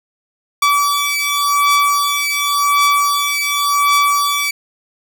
sawtooth beating tone pair, 1150 / 1150.9 Hz, D6 / D6, -37 / -35 cents, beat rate 0.9 Hz, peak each -12 dBFS, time 0.62-4.51 s, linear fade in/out 5 ms, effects none

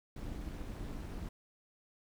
brown noise with amplitude modulation, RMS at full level -39 dBFS, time 0.16-1.29 s, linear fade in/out 5 ms, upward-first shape sine, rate 255 Hz, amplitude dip 70%, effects none

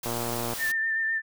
white noise, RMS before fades -35 dBFS, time 0.03-0.72 s, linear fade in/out 5 ms
click train, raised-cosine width 1 ms, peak -18 dBFS, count 57, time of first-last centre 0.06-0.535 s, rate 118 Hz
sine tone with vibrato, 1792 Hz, A6, 31 cents sharp, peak -24 dBFS, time 0.58-1.22 s, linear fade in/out 50 ms, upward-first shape sine, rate 7.8 Hz, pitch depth 22 cents each way
effects none

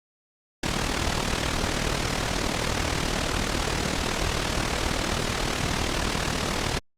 pink noise with amplitude modulation, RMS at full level -23 dBFS, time 0.63-6.79 s, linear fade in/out 5 ms, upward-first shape sine, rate 38.8 Hz, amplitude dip 65%, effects low-pass 7000 Hz 12 dB/octave + Opus 48 kbps

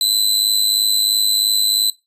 sawtooth tone with amplitude modulation, 4023 Hz, B7, 31 cents sharp, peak -8 dBFS, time 0.01-1.9 s, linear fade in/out 2 ms, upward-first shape sine, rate 103 Hz, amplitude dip 70%, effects noise-tail reverb RT60 0.2 s tail -18 dB re dry + resampled to 32000 Hz

